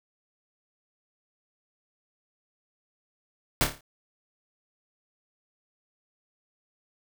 pink noise with echo, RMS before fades -22 dBFS, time 3.61-3.64 s, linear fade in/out 0 ms, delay 28 ms, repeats 6, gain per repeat -6 dB, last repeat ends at 3.808 s, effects none

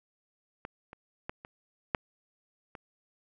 clicks, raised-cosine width 0.5 ms, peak -23 / -30 / -20 / -29 / -11 / -28 dBFS, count 6, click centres 0.651 / 0.931 / 1.295 / 1.449 / 1.948 / 2.752 s, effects none

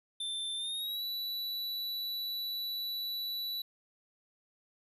square tone with pitch glide, 3558 to 3948 Hz, A7 to B7, +19 to -1 cents, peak -35 dBFS, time 0.2-3.62 s, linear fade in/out 5 ms, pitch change +180 cents, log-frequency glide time 0.56-1.03 s, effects resampled to 32000 Hz

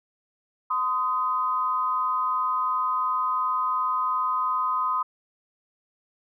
sine tone pair together, 1027.2 / 1250 Hz, C6 / D#6, -32 / +8 cents, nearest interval minor third, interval 340 cents, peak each -25 dBFS, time 0.7-5.03 s, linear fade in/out 10 ms, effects none

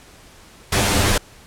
pink noise with comb filter, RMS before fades -17 dBFS, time 0.72-1.18 s, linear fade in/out 5 ms, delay 10 ms, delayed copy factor +0.75, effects pink hiss -46 dBFS RMS until 1.46 s + low-pass 11000 Hz 12 dB/octave

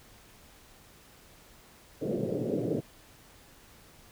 white band-pass noise, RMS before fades -31 dBFS, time 2.01-2.81 s, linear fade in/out 20 ms, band 110 to 540 Hz, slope 48 dB/octave, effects pink hiss -56 dBFS RMS until 4.11 s

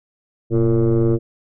sine tone with frequency modulation, 233.1 Hz, A#3, in tune, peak -11 dBFS, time 0.5-1.19 s, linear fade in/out 50 ms, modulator 111 Hz, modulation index 1.9, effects tanh soft clip ceiling -11 dBFS

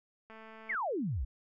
click train, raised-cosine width 0.5 ms, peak -37 dBFS, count 100, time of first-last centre 0.3-0.748 s, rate 221 Hz
sine exponential sweep, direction down, 2314 to 51.91 Hz, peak -31 dBFS, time 0.69-1.25 s, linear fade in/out 10 ms
effects none

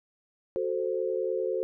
sine chord, F# diminished, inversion none, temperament equal, 370 / 440 / 523.3 Hz, F#4 / A4 / C5, 0 / 0 / 0 cents, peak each -31 dBFS, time 0.56-1.63 s, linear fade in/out 0 ms, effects none

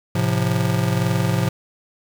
square chord, F major, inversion first, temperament just, 109.13 / 130.96 / 174.61 Hz, A2 / C3 / F3, -14 / +2 / 0 cents, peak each -23 dBFS, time 0.15-1.49 s, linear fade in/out 5 ms, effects 7-bit

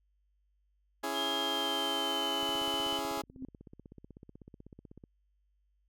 15% pulse chord, C# minor, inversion none, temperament just, 277.2 / 332.6 / 415.8 Hz, C#4 / E4 / G#4, 0 / +16 / +2 cents, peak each -32 dBFS, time 1.03-3.22 s, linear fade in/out 10 ms
sine tone with pitch glide, 3210 to 3012 Hz, G7 to F#7, +40 to +30 cents, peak -33 dBFS, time 1.13-3.01 s, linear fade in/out 50 ms, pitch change -110 cents, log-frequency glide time 1.39-2.42 s
click train, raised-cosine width 3 ms, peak -37 dBFS, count 43, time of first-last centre 2.43-5.039 s, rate 16.1 Hz
sine tone with exponential growth, 261.6 Hz, C4, in tune, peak -34 dBFS, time 3.27-3.45 s, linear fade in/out 1 ms, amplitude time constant 37 ms
effects added 50 Hz sine -70 dBFS peak until 5.88 s

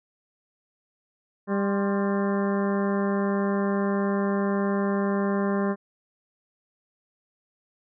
harmonic tone with a mistuned harmonic, 198.8 Hz, G3, 25 cents sharp, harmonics 1 / 2 / 3 / 4 / 5 / 6 / 7 / 8 / 9, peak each -24 / -28 / -32 / -38 / -34 / -41 / -41 / -41 / -41 dBFS, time 1.47-5.76 s, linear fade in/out 50 ms, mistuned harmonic 5, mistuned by +94 cents, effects none

